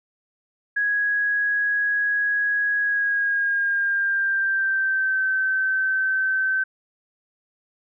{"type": "tone with pitch glide", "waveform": "sine", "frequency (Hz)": [1661.2, 1541], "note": ["G#6", "G6"], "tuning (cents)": [0, -30], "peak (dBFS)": -19, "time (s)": [0.76, 6.64], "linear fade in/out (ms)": 10, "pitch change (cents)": -130, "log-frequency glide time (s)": [2.8, 5.22], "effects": []}